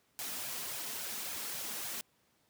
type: noise with flanger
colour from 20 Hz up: white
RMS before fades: -40 dBFS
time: 0.19-2.01 s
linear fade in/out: 0 ms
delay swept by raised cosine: 1.2 to 4.8 ms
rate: 3.6 Hz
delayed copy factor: +0.55
effects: pink hiss -72 dBFS RMS until 2.49 s + high-pass 100 Hz 12 dB/octave